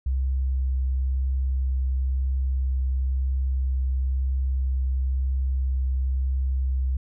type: tone with vibrato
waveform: sine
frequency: 65.41 Hz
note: C2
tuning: in tune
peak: -21 dBFS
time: 0.06-6.97 s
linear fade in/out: 5 ms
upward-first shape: triangle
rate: 0.99 Hz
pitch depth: 11 cents each way
effects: none